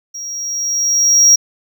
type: tone with level ramp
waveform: triangle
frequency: 5650 Hz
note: F8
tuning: 19 cents sharp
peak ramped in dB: -24 to -3 dBFS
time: 0.14-1.36 s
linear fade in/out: 10 ms
effects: none